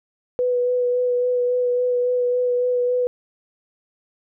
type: tone with vibrato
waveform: sine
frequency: 493.9 Hz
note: B4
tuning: in tune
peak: -17 dBFS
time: 0.39-3.07 s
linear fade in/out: 0 ms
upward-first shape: sine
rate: 3.6 Hz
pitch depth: 15 cents each way
effects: none